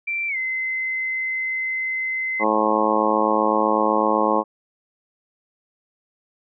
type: tone with pitch glide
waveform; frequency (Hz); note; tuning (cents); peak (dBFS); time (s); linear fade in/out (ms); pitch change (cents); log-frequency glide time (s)
sine; 2349 to 2057; D7 to C7; 0 to -30; -22; 0.07-2.44; 10; -230; 0.28-0.37
type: harmonic tone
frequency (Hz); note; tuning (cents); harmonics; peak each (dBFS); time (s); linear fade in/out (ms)
107.9; A2; -33; 2 / 3 / 4 / 5 / 6 / 7 / 8 / 9 / 10; -27 / -25 / -26 / -23 / -29 / -28 / -24 / -26 / -23; 2.39-4.44; 50
effects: none